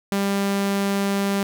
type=tone; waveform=sawtooth; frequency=198.5 Hz; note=G3; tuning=22 cents sharp; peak=-16 dBFS; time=0.12-1.43 s; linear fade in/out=0 ms; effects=none